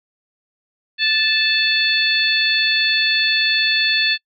harmonic tone, 877 Hz, A5, 6 cents flat, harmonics 2 / 3 / 4 / 5, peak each -20 / -20 / -20 / -20 dBFS, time 0.98-4.18 s, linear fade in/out 50 ms, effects noise-tail reverb RT60 0.1 s tail -26 dB re dry

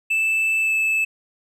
triangle tone with pitch glide, 2637 to 2619 Hz, E7 to E7, 0 to -12 cents, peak -16 dBFS, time 0.1-1.05 s, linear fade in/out 10 ms, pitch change -12 cents, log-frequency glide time 0.61-0.73 s, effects none

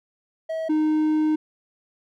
triangle tone pair in turn, 644 / 308.9 Hz, E5 / D#4, -41 / -12 cents, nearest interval octave + minor second, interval 1271 cents, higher first, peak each -23 / -16 dBFS, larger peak second, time 0.49-0.69 / 0.69-1.36 s, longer second, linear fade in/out 10 ms, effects none

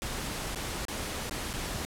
pink noise with dropouts, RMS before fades -35 dBFS, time 0.02-1.85 s, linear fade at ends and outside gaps 0 ms, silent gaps 0.548-0.558 / 0.852-0.883 / 1.296-1.31 / 1.531-1.537 s, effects low-pass 12000 Hz 12 dB/octave

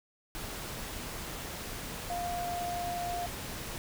sine tone in noise, 702 Hz, F5, 9 cents sharp, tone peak -33 dBFS, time 2.1-3.26 s, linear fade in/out 0 ms, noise pink, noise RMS -40 dBFS, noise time 0.35-3.78 s, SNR +4 dB, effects none

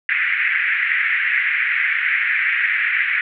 pink band-pass noise, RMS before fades -19 dBFS, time 0.09-3.21 s, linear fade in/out 2 ms, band 1700 to 2300 Hz, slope 48 dB/octave, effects none

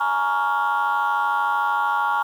sine chord, Bb minor seventh, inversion third, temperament just, 839.1 / 932.3 / 1118.8 / 1398.5 Hz, Ab5 / Bb5 / Db6 / F6, +18 / 0 / +16 / +2 cents, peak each -23 dBFS, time 0-2.23 s, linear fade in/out 10 ms, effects tanh soft clip ceiling -13 dBFS + 8-bit

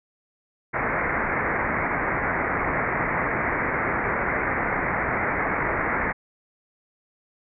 white low-pass noise, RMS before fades -25 dBFS, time 0.73-6.13 s, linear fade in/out 20 ms, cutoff 2200 Hz, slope 96 dB/octave, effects none

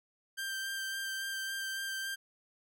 sawtooth tone with vibrato, 1575 Hz, G6, 8 cents sharp, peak -32 dBFS, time 0.37-2.16 s, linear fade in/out 20 ms, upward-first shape sine, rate 3.6 Hz, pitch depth 13 cents each way, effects none

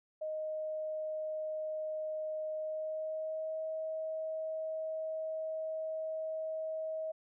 sine tone with pitch glide, 622.3 to 634.6 Hz, D#5 to D#5, 0 to +34 cents, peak -35 dBFS, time 0.21-7.12 s, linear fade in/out 10 ms, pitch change +34 cents, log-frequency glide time 2.56-3.62 s, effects none

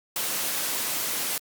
white noise, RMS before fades -28 dBFS, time 0.16-1.38 s, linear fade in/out 2 ms, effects high-pass 150 Hz 12 dB/octave + Opus 48 kbps

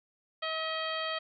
harmonic tone with a mistuned harmonic, 639 Hz, D#5, 46 cents sharp, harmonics 1 / 2 / 3 / 4 / 5 / 6 / 7, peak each -37 / -37 / -39 / -43 / -38 / -45 / -45 dBFS, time 0.42-1.19 s, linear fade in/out 10 ms, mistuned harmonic 4, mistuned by -28 cents, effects none

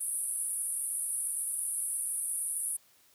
white band-pass noise, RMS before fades -34 dBFS, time 0-2.77 s, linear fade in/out 10 ms, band 9200 to 11000 Hz, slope 96 dB/octave, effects white hiss -64 dBFS RMS until 3.14 s + high-pass 60 Hz 12 dB/octave

